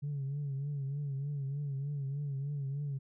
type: tone with vibrato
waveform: sine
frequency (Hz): 140.7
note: C#3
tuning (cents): +26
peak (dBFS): -32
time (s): 0.02-2.99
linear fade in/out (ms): 20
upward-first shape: triangle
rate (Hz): 3.3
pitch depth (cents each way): 84
effects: tanh soft clip ceiling -31 dBFS

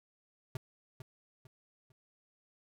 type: tone with echo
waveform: square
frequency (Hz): 128.9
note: C3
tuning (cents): -26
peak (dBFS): -36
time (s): 0.55-0.57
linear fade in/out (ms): 2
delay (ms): 450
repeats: 3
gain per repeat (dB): -9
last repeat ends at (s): 1.92
effects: none

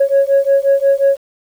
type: beating tone pair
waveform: sine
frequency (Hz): 549 / 554.6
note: C#5 / C#5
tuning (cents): -17 / +1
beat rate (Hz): 5.6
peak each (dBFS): -11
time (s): 0-1.17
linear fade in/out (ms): 10
effects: tanh soft clip ceiling -5 dBFS + 7-bit

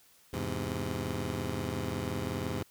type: chord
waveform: 15% pulse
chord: E augmented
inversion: none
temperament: just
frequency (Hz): 82.41 / 103.01 / 128.76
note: E2 / G#2 / B#2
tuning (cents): 0 / -14 / -27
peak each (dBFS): -31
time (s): 0.33-2.63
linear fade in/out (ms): 5
effects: white hiss -62 dBFS RMS until 2.7 s

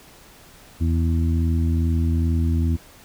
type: harmonic tone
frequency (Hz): 82.41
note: E2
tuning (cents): 0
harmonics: 1 / 2 / 3 / 4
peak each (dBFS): -18 / -28 / -26 / -33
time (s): 0.8-2.77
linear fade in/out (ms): 20
effects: pink hiss -48 dBFS RMS until 3.04 s

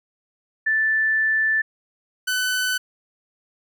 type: tone pair in turn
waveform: sine / sawtooth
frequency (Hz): 1760 / 1504.1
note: A6 / F#6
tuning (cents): 0 / +28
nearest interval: minor third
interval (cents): 272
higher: first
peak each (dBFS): -17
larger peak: neither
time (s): 0.66-1.62 / 2.27-2.78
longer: first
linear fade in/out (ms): 10
effects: none

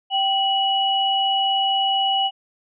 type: tone pair together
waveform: sine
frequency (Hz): 779.4 / 2929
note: G5 / F#7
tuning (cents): -10 / -18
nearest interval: octave + major seventh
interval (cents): 2292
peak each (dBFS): -20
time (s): 0.1-2.31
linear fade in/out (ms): 50
effects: none

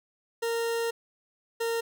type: tone pair in turn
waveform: 40% pulse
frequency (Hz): 462.6 / 460.8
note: A#4 / A#4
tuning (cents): -13 / -20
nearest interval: unison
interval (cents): 7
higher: first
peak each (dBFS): -26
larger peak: neither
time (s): 0.42-0.91 / 1.6-1.81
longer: first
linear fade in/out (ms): 10
effects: none

